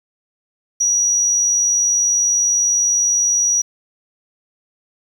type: tone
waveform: sine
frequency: 5800 Hz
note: F#8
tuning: 35 cents flat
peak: -13 dBFS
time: 0.8-3.62 s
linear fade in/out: 10 ms
effects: 7-bit